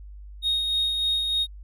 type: tone with tremolo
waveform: triangle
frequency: 3729 Hz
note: A#7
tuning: in tune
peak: -18 dBFS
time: 0.42-1.47 s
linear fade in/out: 50 ms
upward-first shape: sine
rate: 3.3 Hz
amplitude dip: 40%
effects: tanh soft clip ceiling -16 dBFS + added 50 Hz sine -39 dBFS peak until 1.63 s